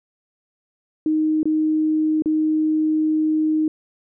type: tone with dropouts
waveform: sine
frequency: 311.1 Hz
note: D#4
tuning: in tune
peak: -16 dBFS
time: 1.06-3.68 s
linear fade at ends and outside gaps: 2 ms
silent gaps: 1.431-1.455 / 2.222-2.258 s
effects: none